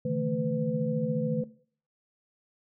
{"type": "tone cluster", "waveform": "sine", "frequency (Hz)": [131.7, 148.8, 163, 222, 502], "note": ["C3", "D3", "E3", "A3", "B4"], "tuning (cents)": [12, 23, -19, 16, 28], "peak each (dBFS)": [-40, -33, -33, -32, -31], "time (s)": [0.05, 1.44], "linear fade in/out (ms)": 5, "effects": ["noise-tail reverb RT60 0.5 s tail -18 dB re dry"]}